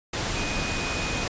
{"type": "tone in noise", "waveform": "sine", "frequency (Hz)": 2489, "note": "D#7", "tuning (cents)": 0, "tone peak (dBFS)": -33, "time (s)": [0.36, 1.24], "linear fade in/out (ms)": 5, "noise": "pink", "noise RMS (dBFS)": -28, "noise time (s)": [0.13, 1.28], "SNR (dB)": -8, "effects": ["resampled to 16000 Hz"]}